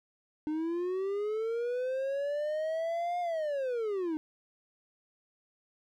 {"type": "linear two-way sweep", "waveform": "triangle", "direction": "up then down", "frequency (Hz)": [301.3, 713, 301.3], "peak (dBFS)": -28, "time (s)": [0.47, 4.17], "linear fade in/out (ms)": 0, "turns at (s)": 3.2, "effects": []}